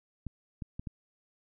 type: clicks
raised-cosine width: 5 ms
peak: -25 dBFS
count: 4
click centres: 0.267 / 0.622 / 0.795 / 0.872 s
effects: none